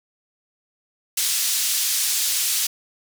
pink band-pass noise, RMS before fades -22 dBFS, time 1.17-2.67 s, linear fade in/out 5 ms, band 4500 to 16000 Hz, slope 12 dB/octave, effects none

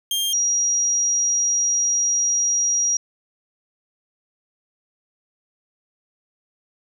sawtooth / sine tone pair in turn, 3200 / 5731 Hz, G7 / F8, +35 / +44 cents, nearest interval minor seventh, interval 1009 cents, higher second, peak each -17 dBFS, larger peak neither, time 0.11-0.33 / 0.33-2.97 s, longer second, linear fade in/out 2 ms, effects none

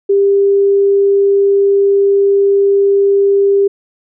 sine tone, 397.8 Hz, G4, 25 cents sharp, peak -7 dBFS, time 0.09-3.68 s, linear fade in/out 10 ms, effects none

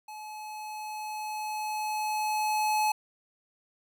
square tone with level ramp, 855 Hz, A5, 50 cents flat, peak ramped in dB -41 to -24 dBFS, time 0.08-2.92 s, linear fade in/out 5 ms, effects none

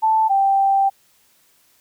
sine tone pair in turn, 880 / 784 Hz, A5 / G5, 0 / 0 cents, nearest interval major second, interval 200 cents, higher first, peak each -13 dBFS, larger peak neither, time 0.02-0.29 / 0.29-0.9 s, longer second, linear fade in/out 20 ms, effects white hiss -58 dBFS RMS until 1.8 s

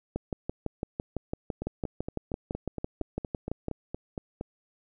two click trains, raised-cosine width 2 ms, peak -17 / -20 dBFS, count 22 / 13, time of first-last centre 0.16-3.683 / 1.62-4.411 s, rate 5.96 / 4.3 Hz, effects none

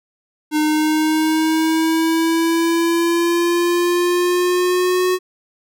square linear sweep, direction up, 304.1 to 367.7 Hz, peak -15 dBFS, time 0.51-5.19 s, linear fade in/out 50 ms, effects none

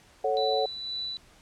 sine chord, F# minor, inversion first, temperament equal, 440 / 554.4 / 740 Hz, A4 / C#5 / F#5, 0 / 0 / 0 cents, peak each -28 dBFS, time 0.24-0.66 s, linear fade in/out 5 ms
sine tone with tremolo, 3967 Hz, B7, 7 cents sharp, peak -30 dBFS, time 0.37-1.17 s, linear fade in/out 0 ms, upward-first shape sine, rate 2 Hz, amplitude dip 45%
effects pink hiss -57 dBFS RMS until 1.41 s + low-pass 9000 Hz 12 dB/octave

